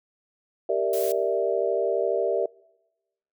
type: chord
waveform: sine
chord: E half-diminished seventh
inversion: first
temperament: equal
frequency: 392 / 466.2 / 587.3 / 659.3 Hz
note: G4 / Bb4 / D5 / E5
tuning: 0 / 0 / 0 / 0 cents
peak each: -27 dBFS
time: 0.69-2.46 s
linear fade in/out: 5 ms
type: noise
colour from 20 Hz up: blue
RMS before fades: -35 dBFS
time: 0.93-1.12 s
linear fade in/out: 2 ms
effects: noise-tail reverb RT60 1.0 s tail -25 dB re dry